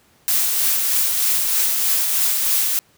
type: noise with tremolo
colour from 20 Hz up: blue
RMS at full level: -17 dBFS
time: 0.28-2.79 s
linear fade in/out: 0 ms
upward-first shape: triangle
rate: 3.2 Hz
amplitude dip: 35%
effects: pink hiss -56 dBFS RMS until 2.97 s + high-pass 80 Hz 12 dB/octave